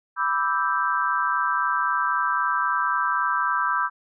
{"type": "chord", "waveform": "sine", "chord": "E minor seventh", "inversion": "second", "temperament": "equal", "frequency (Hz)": [987.8, 1174.7, 1318.5, 1568], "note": ["B5", "D6", "E6", "G6"], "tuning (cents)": [0, 0, 0, 0], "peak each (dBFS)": -26, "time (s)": [0.16, 3.9], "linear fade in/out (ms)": 50, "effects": []}